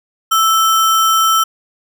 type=tone with sample-and-hold; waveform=sine; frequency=1318.5 Hz; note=E6; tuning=in tune; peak=-9 dBFS; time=0.31-1.44 s; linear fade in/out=10 ms; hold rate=4410 Hz; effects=none